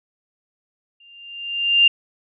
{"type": "tone with exponential growth", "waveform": "sine", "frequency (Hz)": 2794, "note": "F7", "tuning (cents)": 0, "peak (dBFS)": -8, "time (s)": [1, 1.88], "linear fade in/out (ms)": 5, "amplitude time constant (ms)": 190, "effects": []}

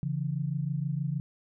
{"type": "tone pair together", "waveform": "sine", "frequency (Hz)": [139.8, 166.16], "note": ["C#3", "E3"], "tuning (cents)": [15, 14], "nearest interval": "minor third", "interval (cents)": 299, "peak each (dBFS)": [-30, -32], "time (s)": [0.03, 1.2], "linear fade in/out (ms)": 0, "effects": []}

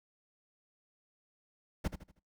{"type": "noise with echo", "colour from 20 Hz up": "brown", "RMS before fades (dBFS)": -31, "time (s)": [1.84, 1.88], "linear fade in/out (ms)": 10, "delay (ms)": 79, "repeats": 4, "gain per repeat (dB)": -9, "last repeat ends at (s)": 2.196, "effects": ["noise-tail reverb RT60 0.3 s tail -23 dB re dry"]}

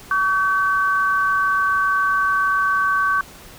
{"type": "tone pair together", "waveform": "sine", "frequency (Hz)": [1136, 1537], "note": ["C#6", "G6"], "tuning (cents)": [42, -35], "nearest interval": "perfect fourth", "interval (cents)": 523, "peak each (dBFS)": [-18, -19], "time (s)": [0.11, 3.21], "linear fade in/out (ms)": 2, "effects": ["pink hiss -42 dBFS RMS until 3.58 s"]}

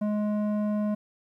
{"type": "tone with low-pass filter", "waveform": "square", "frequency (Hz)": 209.8, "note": "G#3", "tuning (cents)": 18, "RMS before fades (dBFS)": -27, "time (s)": [0.01, 0.95], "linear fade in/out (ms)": 10, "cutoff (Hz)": 750, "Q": 1, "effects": ["11-bit"]}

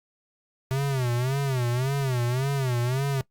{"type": "tone with vibrato", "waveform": "square", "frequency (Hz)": 129.6, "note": "C3", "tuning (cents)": -16, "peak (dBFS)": -24, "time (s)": [0.71, 3.21], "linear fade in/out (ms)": 0, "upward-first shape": "sine", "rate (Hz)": 1.8, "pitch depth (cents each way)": 140, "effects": ["noise-tail reverb RT60 0.1 s tail -20 dB re dry", "Opus 48 kbps"]}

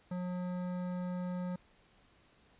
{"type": "tone with hard clipping", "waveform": "sine", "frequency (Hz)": 180, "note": "F#3", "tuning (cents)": -47, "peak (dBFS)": -37, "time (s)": [0.11, 1.56], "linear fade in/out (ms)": 5, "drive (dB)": 14, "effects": ["pink hiss -66 dBFS RMS until 2.59 s", "resampled to 8000 Hz"]}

